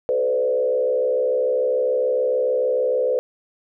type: tone with frequency modulation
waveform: sine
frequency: 507 Hz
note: B4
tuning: 45 cents sharp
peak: -17 dBFS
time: 0.09-3.19 s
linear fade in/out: 0 ms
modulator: 66.8 Hz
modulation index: 0.93
effects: none